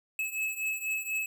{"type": "beating tone pair", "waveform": "square", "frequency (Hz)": [2586, 2590.1], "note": ["E7", "E7"], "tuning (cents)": [-34, -31], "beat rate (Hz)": 4.1, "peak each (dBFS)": [-36, -33], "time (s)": [0.19, 1.26], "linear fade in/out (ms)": 2, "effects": []}